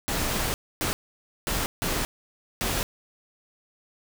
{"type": "noise bursts at uneven times", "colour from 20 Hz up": "pink", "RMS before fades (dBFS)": -27, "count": 5, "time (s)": [[0.08, 0.54], [0.81, 0.93], [1.47, 1.66], [1.82, 2.05], [2.61, 2.83]], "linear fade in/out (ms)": 0, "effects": []}